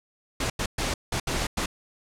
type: noise bursts at uneven times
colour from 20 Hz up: pink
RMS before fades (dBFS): -27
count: 6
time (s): 0.4-0.5 / 0.59-0.66 / 0.78-0.94 / 1.12-1.2 / 1.27-1.47 / 1.57-1.66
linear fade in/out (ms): 5
effects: low-pass 9000 Hz 12 dB/octave